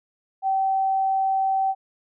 sine tone, 771 Hz, G5, 29 cents flat, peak -19 dBFS, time 0.42-1.75 s, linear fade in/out 50 ms, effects none

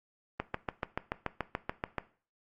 click train, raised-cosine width 0.5 ms, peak -16 dBFS, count 12, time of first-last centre 0.4-1.983 s, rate 6.95 Hz, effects noise-tail reverb RT60 0.4 s tail -17 dB re dry + Opus 32 kbps

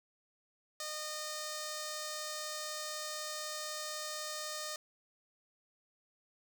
5% pulse tone with notch filter, 612 Hz, D#5, 29 cents flat, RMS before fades -41 dBFS, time 0.8-4.76 s, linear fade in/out 2 ms, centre 2700 Hz, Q 1.6, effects none

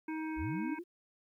harmonic tone, 315.1 Hz, D#4, 22 cents sharp, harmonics 1 / 3 / 5 / 7 / 8, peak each -36 / -45 / -49 / -49 / -54 dBFS, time 0.08-0.79 s, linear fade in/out 5 ms
sine linear sweep, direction up, 41.83 to 366 Hz, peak -36 dBFS, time 0.36-0.84 s, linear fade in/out 50 ms
effects 12-bit

